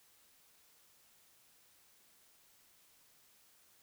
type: silence
effects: white hiss -67 dBFS RMS until 3.82 s